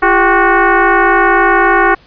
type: tone with frequency modulation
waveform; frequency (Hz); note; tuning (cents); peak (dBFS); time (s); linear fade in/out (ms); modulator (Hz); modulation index
sine; 344.8; F4; -22; -6; 0.02-1.95; 10; 373; 4.1
effects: pink hiss -45 dBFS RMS until 2.06 s + resampled to 11025 Hz